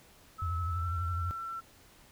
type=tone with pitch glide; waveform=sine; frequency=1300 to 1345.1 Hz; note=E6 to E6; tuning=-24 to +35 cents; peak=-36 dBFS; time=0.38-1.61 s; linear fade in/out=20 ms; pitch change=+59 cents; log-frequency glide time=0.68-0.9 s
type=tone with vibrato; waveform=sine; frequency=85.4 Hz; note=F2; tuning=38 cents flat; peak=-31 dBFS; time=0.42-1.31 s; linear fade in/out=0 ms; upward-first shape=sine; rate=12 Hz; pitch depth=110 cents each way
effects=pink hiss -59 dBFS RMS until 2.11 s